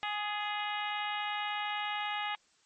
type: harmonic tone with a mistuned harmonic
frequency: 415.3 Hz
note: G#4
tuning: in tune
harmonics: 2 / 3 / 4 / 5 / 6 / 7 / 8 / 9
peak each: -36 / -40 / -42 / -40 / -44 / -41 / -48 / -48 dBFS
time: 0.03-2.35 s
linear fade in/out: 0 ms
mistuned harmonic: 4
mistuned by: +31 cents
effects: white hiss -68 dBFS RMS until 2.65 s + MP3 32 kbps